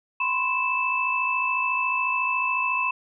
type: tone cluster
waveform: sine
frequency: 1003 / 1057 / 2631 Hz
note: B5 / C6 / E7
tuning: +26 / +17 / -4 cents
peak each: -27 / -29 / -24 dBFS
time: 0.2-2.91 s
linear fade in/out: 5 ms
effects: none